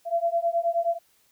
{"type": "beating tone pair", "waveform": "sine", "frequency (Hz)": [674, 683.5], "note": ["E5", "F5"], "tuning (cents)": [38, -37], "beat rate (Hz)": 9.5, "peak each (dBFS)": -25, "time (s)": [0.05, 0.99], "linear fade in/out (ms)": 50, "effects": ["white hiss -64 dBFS RMS until 1.31 s"]}